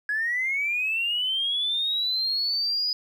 triangle linear sweep, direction up, 1661.2 to 4978 Hz, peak -20 dBFS, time 0.09-2.93 s, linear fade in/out 2 ms, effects tanh soft clip ceiling -21 dBFS

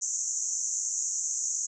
white band-pass noise, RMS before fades -31 dBFS, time 0.01-1.67 s, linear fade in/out 20 ms, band 6100 to 7200 Hz, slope 96 dB/octave, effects none

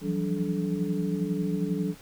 sine tone cluster, 168.4 / 178.3 / 190.6 / 289 / 430.9 Hz, E3 / F3 / G3 / D4 / A4, +37 / +36 / -48 / -28 / -36 cents, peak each -31 / -34 / -30 / -32 / -35 dBFS, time 0.01-1.95 s, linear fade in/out 50 ms, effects pink hiss -51 dBFS RMS until 2.01 s

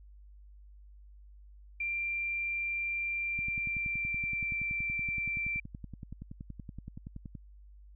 sine tone with pitch glide, 2369 to 2349 Hz, D7 to D7, +14 to 0 cents, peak -31 dBFS, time 1.8-5.6 s, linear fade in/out 5 ms, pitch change -14 cents, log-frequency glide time 3.18-4.56 s
click train, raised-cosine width 5 ms, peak -30 dBFS, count 43, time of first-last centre 3.39-7.352 s, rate 10.6 Hz
effects added 50 Hz sine -51 dBFS peak until 7.95 s

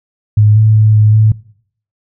sine tone with pitch steps, 105.9 / 108.8 / 108 / 106.9 / 108.7 Hz, G#2 / A2 / A2 / A2 / A2, +34 / -19 / -32 / -49 / -21 cents, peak -4 dBFS, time 0.37-1.32 s, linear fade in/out 5 ms, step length 190 ms, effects noise-tail reverb RT60 0.6 s tail -21 dB re dry

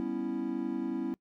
triangle chord, C# half-diminished seventh, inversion second, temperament equal, 196 / 246.9 / 277.2 / 329.6 Hz, G3 / B3 / C#4 / E4, 0 / 0 / 0 / 0 cents, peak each -39 / -34 / -34 / -33 dBFS, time 0-1.14 s, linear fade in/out 0 ms, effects noise-tail reverb RT60 0.1 s tail -22 dB re dry

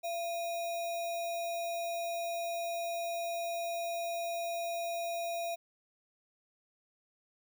sine tone with sample-and-hold, 680 Hz, F5, 46 cents flat, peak -33 dBFS, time 0.03-5.56 s, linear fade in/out 20 ms, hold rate 3150 Hz, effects none

